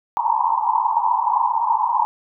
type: band-pass noise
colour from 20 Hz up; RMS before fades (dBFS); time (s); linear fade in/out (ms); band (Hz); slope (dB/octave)
pink; -19; 0.17-2.05; 0; 870 to 1000; 96
effects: none

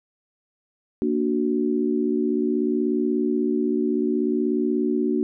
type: chord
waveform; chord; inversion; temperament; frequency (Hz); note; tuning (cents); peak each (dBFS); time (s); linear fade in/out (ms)
sine; Bb augmented; none; equal; 233.1 / 293.7 / 370; Bb3 / D4 / F#4; 0 / 0 / 0; -24; 1.02-5.23; 0
effects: none

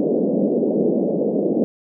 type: band-pass noise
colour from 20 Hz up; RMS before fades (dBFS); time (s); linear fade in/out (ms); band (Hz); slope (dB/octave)
pink; -19; 0-1.64; 0; 190 to 580; 48
effects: none

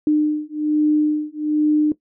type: beating tone pair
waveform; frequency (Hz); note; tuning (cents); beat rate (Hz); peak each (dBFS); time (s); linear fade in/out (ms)
sine; 301.8 / 303; D4 / D#4; +47 / -46; 1.2; -18; 0.07-1.92; 2
effects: noise-tail reverb RT60 0.1 s tail -17 dB re dry

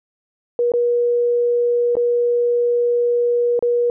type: tone with dropouts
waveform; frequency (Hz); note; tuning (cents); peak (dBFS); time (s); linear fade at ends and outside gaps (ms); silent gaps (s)
sine; 480; B4; -49; -14; 0.59-3.9; 1; 0.719-0.737 / 1.954-1.968 / 3.592-3.625
effects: none

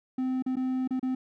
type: tone with dropouts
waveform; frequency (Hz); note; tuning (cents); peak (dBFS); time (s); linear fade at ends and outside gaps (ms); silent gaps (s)
triangle; 258.1; C4; -23; -24; 0.18-1.15; 5; 0.424-0.462 / 0.557-0.567 / 0.876-0.907 / 0.996-1.028
effects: none

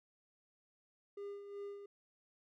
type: tone with tremolo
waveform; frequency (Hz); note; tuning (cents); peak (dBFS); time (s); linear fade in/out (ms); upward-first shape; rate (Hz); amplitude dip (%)
triangle; 403.7; G#4; -49; -40; 1.17-1.86; 5; sine; 2.7; 55
effects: none

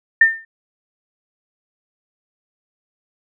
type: tone with exponential decay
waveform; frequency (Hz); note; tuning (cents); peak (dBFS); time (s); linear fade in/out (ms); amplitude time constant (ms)
sine; 1805; A6; +44; -4; 0.21-0.45; 5; 51
effects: none

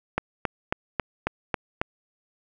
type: click train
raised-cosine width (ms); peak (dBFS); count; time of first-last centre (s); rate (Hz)
0.5; -8; 7; 0.18-1.815; 3.67
effects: none

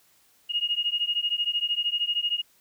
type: beating tone pair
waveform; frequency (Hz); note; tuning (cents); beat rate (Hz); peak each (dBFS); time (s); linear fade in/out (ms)
sine; 2858 / 2871; F7 / F7; +39 / +47; 13; -27; 0.49-2.42; 20
effects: white hiss -62 dBFS RMS until 2.6 s

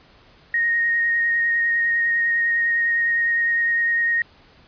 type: tone with vibrato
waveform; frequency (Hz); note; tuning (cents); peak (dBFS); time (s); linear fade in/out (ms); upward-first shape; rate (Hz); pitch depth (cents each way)
sine; 1864.7; A#6; 0; -17; 0.54-4.22; 2; sine; 9.9; 12
effects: pink hiss -52 dBFS RMS until 4.67 s + resampled to 11025 Hz

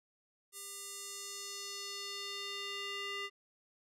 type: tone with band-pass filter sweep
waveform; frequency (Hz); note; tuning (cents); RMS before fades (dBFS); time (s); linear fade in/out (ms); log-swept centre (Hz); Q
square; 400; G4; +35; -43; 0.52-3.3; 50; 9900 to 2400; 1.6
effects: none

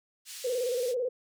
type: band-pass noise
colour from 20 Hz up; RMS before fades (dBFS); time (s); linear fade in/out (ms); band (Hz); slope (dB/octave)
white; -43; 0.25-0.95; 50; 2800 to 8500; 12
type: tone with vibrato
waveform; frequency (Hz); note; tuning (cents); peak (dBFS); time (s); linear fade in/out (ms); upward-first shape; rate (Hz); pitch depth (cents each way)
sine; 493.9; B4; 0; -27; 0.44-1.09; 10; square; 18; 67
effects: none

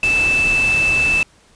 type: tone in noise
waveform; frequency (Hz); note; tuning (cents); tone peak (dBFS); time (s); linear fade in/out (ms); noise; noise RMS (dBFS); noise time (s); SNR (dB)
sine; 2637; E7; 0; -13; 0.03-1.23; 2; pink; -26; 0.03-1.23; +10
effects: pink hiss -52 dBFS RMS until 1.55 s + resampled to 22050 Hz

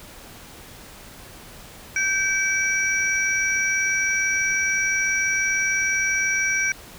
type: tone cluster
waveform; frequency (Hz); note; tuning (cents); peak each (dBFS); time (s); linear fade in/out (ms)
sine; 1561 / 2294 / 5760; G6 / D7 / F#8; -8 / -41 / -47; -24 / -22 / -27; 1.96-6.72; 2
effects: pink hiss -43 dBFS RMS until 6.98 s

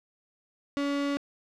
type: tone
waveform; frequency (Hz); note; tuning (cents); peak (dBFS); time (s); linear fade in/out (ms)
35% pulse; 283.2; C#4; +37; -25; 0.77-1.17; 0
effects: low-pass 5000 Hz 12 dB/octave + 10-bit

